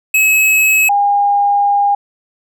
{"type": "tone pair in turn", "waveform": ["square", "sine"], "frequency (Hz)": [2572, 810.1], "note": ["E7", "G#5"], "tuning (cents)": [-43, -43], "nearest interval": "octave + minor sixth", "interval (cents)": 2000, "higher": "first", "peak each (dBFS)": -9, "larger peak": "neither", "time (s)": [[0.14, 0.89], [0.89, 1.95]], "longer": "second", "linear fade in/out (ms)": 5, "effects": []}